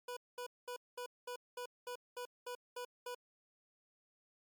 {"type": "tone bursts", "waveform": "25% pulse", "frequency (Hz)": 491.3, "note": "B4", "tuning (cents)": -9, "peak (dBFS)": -38, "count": 11, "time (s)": [0.08, 3.148], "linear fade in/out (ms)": 5, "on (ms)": 88, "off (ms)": 210, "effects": ["MP3 96 kbps"]}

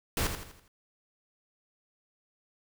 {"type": "noise with echo", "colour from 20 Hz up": "pink", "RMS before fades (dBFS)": -29, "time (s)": [0.17, 0.27], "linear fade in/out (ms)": 2, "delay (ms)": 82, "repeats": 5, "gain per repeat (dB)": -7, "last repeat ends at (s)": 0.68, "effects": []}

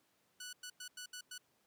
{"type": "tone bursts at uneven times", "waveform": "10% pulse", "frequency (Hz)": 1480, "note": "F#6", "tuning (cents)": 0, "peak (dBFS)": -37, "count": 6, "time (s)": [[0.4, 0.53], [0.63, 0.7], [0.8, 0.88], [0.97, 1.06], [1.13, 1.21], [1.31, 1.38]], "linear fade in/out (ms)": 5, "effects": ["pink hiss -75 dBFS RMS until 1.66 s", "high-pass 150 Hz 12 dB/octave"]}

